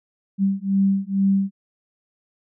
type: beating tone pair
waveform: sine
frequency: 194.4 / 196.6 Hz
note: G3 / G3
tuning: -14 / +5 cents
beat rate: 2.2 Hz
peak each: -20 dBFS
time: 0.38-1.51 s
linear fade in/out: 50 ms
effects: none